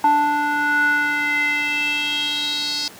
square tone with band-pass filter sweep, 293.7 Hz, D4, in tune, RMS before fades -20 dBFS, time 0.04-2.88 s, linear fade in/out 2 ms, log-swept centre 920 to 4800 Hz, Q 5.3, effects pink hiss -41 dBFS RMS until 2.99 s + high-pass 150 Hz 12 dB/octave

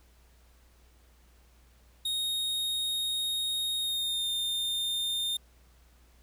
45% pulse tone with pitch glide, 3729 to 3631 Hz, A#7 to A#7, 0 to -46 cents, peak -28 dBFS, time 2.05-5.37 s, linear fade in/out 5 ms, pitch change -46 cents, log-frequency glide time 3.79-4.29 s, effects added 60 Hz sine -58 dBFS peak until 6.22 s + pink hiss -65 dBFS RMS until 6.22 s

